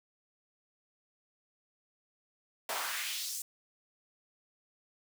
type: noise with high-pass filter sweep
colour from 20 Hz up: pink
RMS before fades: -37 dBFS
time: 2.69-3.42 s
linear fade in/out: 2 ms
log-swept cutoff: 660 to 7900 Hz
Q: 1.6
effects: none